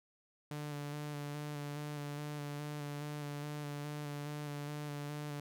sawtooth tone with vibrato, 146.8 Hz, D3, in tune, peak -36 dBFS, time 0.51-5.4 s, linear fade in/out 2 ms, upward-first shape square, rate 2.4 Hz, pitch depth 19 cents each way, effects none

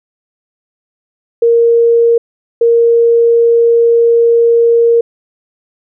sine tone pair in turn, 466.2 / 466.2 Hz, A#4 / A#4, 0 / 0 cents, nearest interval unison, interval 0 cents, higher neither, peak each -5 dBFS, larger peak neither, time 1.42-2.18 / 2.61-5.01 s, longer second, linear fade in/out 5 ms, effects none

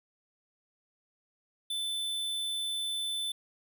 square tone, 3520 Hz, A7, in tune, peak -32 dBFS, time 1.7-3.32 s, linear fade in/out 5 ms, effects none

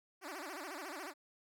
10% pulse tone with vibrato, 333.2 Hz, E4, 19 cents sharp, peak -35 dBFS, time 0.21-1.14 s, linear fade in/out 50 ms, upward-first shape sine, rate 14 Hz, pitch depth 280 cents each way, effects none

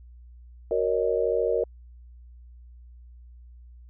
sine chord, D# minor seventh, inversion first, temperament just, 373.4 / 466.7 / 560 / 622.3 Hz, F#4 / A#4 / C#5 / D#5, +16 / +2 / +18 / 0 cents, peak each -30 / -24 / -29 / -29 dBFS, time 0.71-1.64 s, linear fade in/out 2 ms, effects added 60 Hz sine -45 dBFS peak until 3.89 s

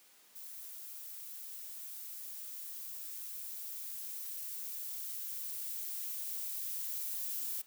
violet noise with level ramp, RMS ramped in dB -48 to -38 dBFS, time 0.35-7.62 s, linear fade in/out 10 ms, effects white hiss -63 dBFS RMS until 7.66 s + high-pass 200 Hz 12 dB/octave

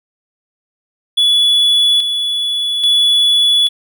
triangle tone with tremolo, 3417 Hz, G#7, 49 cents sharp, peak -7 dBFS, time 1.17-3.69 s, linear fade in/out 10 ms, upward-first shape square, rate 0.6 Hz, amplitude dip 50%, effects none

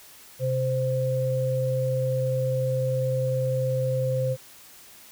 sine tone pair together, 130 / 520 Hz, C3 / C5, -11 / -11 cents, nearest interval 2 octaves, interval 2400 cents, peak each -25 dBFS, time 0.39-4.37 s, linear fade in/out 50 ms, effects white hiss -49 dBFS RMS until 5.11 s

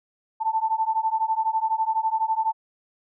sine beating tone pair, 880 / 892 Hz, A5 / A5, 0 / +23 cents, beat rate 12 Hz, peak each -24 dBFS, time 0.4-2.53 s, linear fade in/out 20 ms, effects none

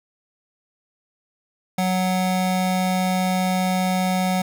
square tone pair together, 185 / 740 Hz, F#3 / F#5, 0 / 0 cents, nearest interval 2 octaves, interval 2400 cents, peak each -21 / -25 dBFS, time 1.78-4.42 s, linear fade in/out 5 ms, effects none

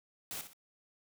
white noise with echo, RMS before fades -41 dBFS, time 0.31-0.41 s, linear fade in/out 0 ms, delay 61 ms, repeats 2, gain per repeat -9 dB, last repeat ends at 0.532 s, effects none

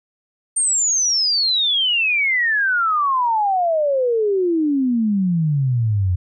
sine exponential sweep, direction down, 8870 to 87.31 Hz, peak -15 dBFS, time 0.56-6.16 s, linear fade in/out 10 ms, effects none

